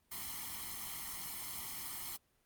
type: noise with comb filter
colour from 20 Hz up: white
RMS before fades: -43 dBFS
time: 0.11-2.17 s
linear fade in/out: 10 ms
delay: 0.95 ms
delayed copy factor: +0.9
effects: pink hiss -75 dBFS RMS until 2.45 s + Opus 32 kbps